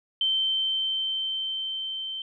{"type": "tone with level ramp", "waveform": "sine", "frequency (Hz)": 3106, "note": "G7", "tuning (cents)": -17, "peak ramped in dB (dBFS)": [-21, -31], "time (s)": [0.21, 2.22], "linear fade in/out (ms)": 2, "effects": []}